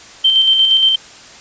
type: tone with tremolo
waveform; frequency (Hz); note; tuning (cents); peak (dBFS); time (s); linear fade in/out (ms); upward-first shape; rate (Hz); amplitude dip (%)
sine; 3121; G7; -8; -7; 0.24-0.96; 10; square; 8.5; 35
effects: white hiss -38 dBFS RMS until 1.4 s + resampled to 16000 Hz